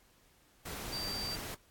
sine tone in noise, 4676 Hz, D8, 8 cents flat, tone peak -37 dBFS, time 0.92-1.36 s, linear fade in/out 10 ms, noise pink, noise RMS -42 dBFS, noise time 0.65-1.55 s, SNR +2 dB, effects pink hiss -66 dBFS RMS until 1.7 s + AAC 64 kbps

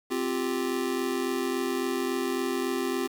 square chord, C suspended fourth, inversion none, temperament just, 261.6 / 348.8 / 392.4 Hz, C4 / F4 / G4, 0 / -2 / +2 cents, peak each -32 dBFS, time 0.1-3.08 s, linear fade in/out 20 ms, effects 8-bit

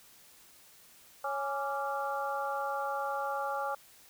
harmonic tone with a mistuned harmonic, 277.2 Hz, C#4, in tune, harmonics 2 / 3 / 4 / 5, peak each -37 / -35 / -38 / -39 dBFS, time 1.24-3.75 s, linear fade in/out 5 ms, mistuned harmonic 4, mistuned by +90 cents, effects white hiss -58 dBFS RMS until 4.09 s

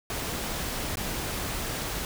pink noise with dropouts, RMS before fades -32 dBFS, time 0.1-2.05 s, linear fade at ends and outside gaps 1 ms, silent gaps 0.956-0.971 s, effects none

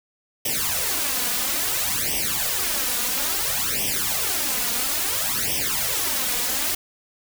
white noise with flanger, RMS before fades -24 dBFS, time 0.45-6.75 s, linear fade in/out 5 ms, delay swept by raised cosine 0.35 to 4.15 ms, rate 0.59 Hz, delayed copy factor +1, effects none

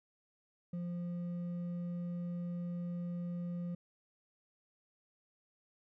sine tone with hard clipping, 174.61 Hz, F3, in tune, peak -38 dBFS, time 0.73-3.75 s, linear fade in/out 5 ms, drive 4 dB, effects none

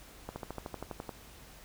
slowing click train, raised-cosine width 1 ms, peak -24 dBFS, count 11, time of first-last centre 0.29-1.092 s, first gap 70 ms, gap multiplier 1.03, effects added 50 Hz sine -58 dBFS peak until 1.64 s + pink hiss -54 dBFS RMS until 1.64 s

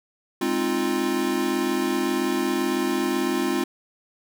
square chord, F minor seventh, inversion first, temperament equal with one note detuned, 207.7 / 263.6 / 311.1 / 349.2 Hz, Ab3 / C4 / Eb4 / F4, 0 / +13 / 0 / 0 cents, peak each -32 / -27 / -30 / -26 dBFS, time 0.41-3.64 s, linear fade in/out 5 ms, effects none

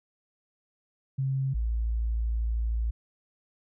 sine tone pair in turn, 134.3 / 56.47 Hz, C3 / A1, +46 / +46 cents, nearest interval octave + minor third, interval 1500 cents, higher first, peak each -25 dBFS, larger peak neither, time 1.18-1.54 / 1.54-2.91 s, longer second, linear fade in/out 10 ms, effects none

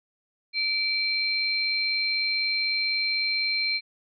sine tone pair together, 2328 / 4158 Hz, D7 / C8, -16 / -12 cents, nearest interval minor seventh, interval 1004 cents, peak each -26 dBFS, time 0.53-3.81 s, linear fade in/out 50 ms, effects none

